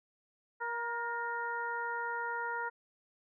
harmonic tone with a mistuned harmonic, 471.8 Hz, A#4, 21 cents sharp, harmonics 1 / 2 / 3 / 4, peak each -43 / -37 / -38 / -43 dBFS, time 0.6-2.7 s, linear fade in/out 20 ms, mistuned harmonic 4, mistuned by -35 cents, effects none

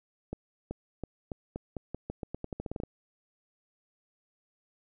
accelerating click train, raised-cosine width 2 ms, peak -22 dBFS, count 18, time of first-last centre 0.33-2.835 s, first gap 380 ms, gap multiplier 0.86, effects none

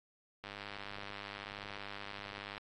click train, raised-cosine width 0.3 ms, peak -28 dBFS, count 217, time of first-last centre 0.44-2.579 s, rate 101 Hz, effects AAC 32 kbps

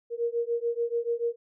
sine beating tone pair, 466.2 / 473.1 Hz, A#4 / A#4, 0 / +26 cents, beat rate 6.9 Hz, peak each -29 dBFS, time 0.1-1.36 s, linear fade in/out 50 ms, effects none

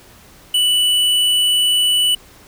triangle tone with tanh clipping, 2966 Hz, F#7, 4 cents sharp, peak -14 dBFS, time 0.54-2.15 s, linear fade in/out 5 ms, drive 16 dB, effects pink hiss -45 dBFS RMS until 2.47 s

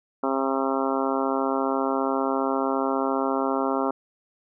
harmonic tone, 134.7 Hz, C#3, 49 cents flat, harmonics 2 / 3 / 4 / 5 / 6 / 7 / 8 / 9 / 10, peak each -27 / -29 / -30 / -31 / -32 / -32 / -33 / -34 / -34 dBFS, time 0.23-3.91 s, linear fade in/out 5 ms, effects none

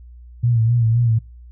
sine tone with vibrato, 116.2 Hz, A#2, 5 cents flat, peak -13 dBFS, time 0.43-1.19 s, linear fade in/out 10 ms, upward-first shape sine, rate 3.9 Hz, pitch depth 68 cents each way, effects noise-tail reverb RT60 0.3 s tail -25 dB re dry + added 60 Hz sine -38 dBFS peak until 1.51 s

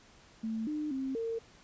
sine tone with pitch steps, 222.4 / 302.4 / 266 / 455.7 Hz, A3 / D#4 / C4 / A#4, +19 / -49 / +29 / -39 cents, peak -32 dBFS, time 0.43-1.39 s, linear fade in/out 10 ms, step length 240 ms, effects pink hiss -59 dBFS RMS until 1.63 s + resampled to 16000 Hz

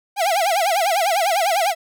45% pulse tone with vibrato, 732 Hz, F#5, 19 cents flat, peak -16 dBFS, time 0.16-1.75 s, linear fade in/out 50 ms, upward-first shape sine, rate 10 Hz, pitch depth 210 cents each way, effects none

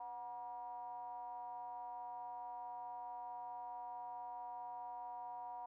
triangle ring-modulated tone, 112.3 Hz, A2, 36 cents sharp, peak -40 dBFS, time 0-5.66 s, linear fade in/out 5 ms, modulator 845 Hz, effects none

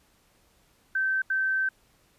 sine tone bursts at uneven times, 1548 Hz, G6, 22 cents flat, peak -23 dBFS, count 2, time 0.95-1.22 / 1.3-1.69 s, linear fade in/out 5 ms, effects pink hiss -64 dBFS RMS until 2.18 s + resampled to 32000 Hz

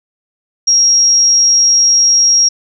sine tone, 5610 Hz, F8, 7 cents sharp, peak -6 dBFS, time 0.67-2.49 s, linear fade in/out 10 ms, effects none

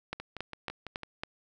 two click trains, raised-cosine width 0.3 ms, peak -18 / -23 dBFS, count 5 / 6, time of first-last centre 0.13-1.235 / 0.2-1.033 s, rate 3.62 / 6 Hz, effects none

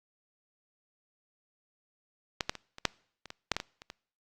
clicks, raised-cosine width 0.2 ms, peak -11 / -11 / -23 / -26 / -6 / -27 / -23 / -8 / -13 / -18 / -29 / -24 dBFS, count 12, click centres 2.408 / 2.495 / 2.553 / 2.784 / 2.853 / 3.257 / 3.304 / 3.517 / 3.566 / 3.601 / 3.819 / 3.901 s, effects noise-tail reverb RT60 0.6 s tail -25 dB re dry + Opus 48 kbps

